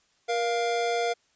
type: tone pair together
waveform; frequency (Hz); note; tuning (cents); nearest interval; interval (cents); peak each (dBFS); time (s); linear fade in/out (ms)
square; 472.2 / 697; A#4 / F5; +22 / -4; perfect fifth; 674; -28; 0.28-1.14; 20
effects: white hiss -67 dBFS RMS until 1.35 s + resampled to 16000 Hz